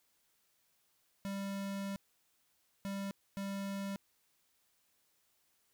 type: tone bursts at uneven times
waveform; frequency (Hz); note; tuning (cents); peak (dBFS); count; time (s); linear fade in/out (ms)
square; 197.2; G3; +11; -38; 3; 1.25-1.96 / 2.85-3.11 / 3.37-3.96; 0
effects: white hiss -75 dBFS RMS until 5.73 s